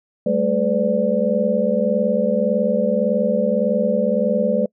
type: tone cluster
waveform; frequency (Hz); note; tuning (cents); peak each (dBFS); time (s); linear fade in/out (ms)
sine; 196.9 / 218.6 / 436.4 / 506 / 584; G3 / A3 / A4 / B4 / D5; +8 / -11 / -14 / +42 / -10; -23 / -22 / -28 / -20 / -21; 0.26-4.66; 5
effects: noise-tail reverb RT60 0.1 s tail -26 dB re dry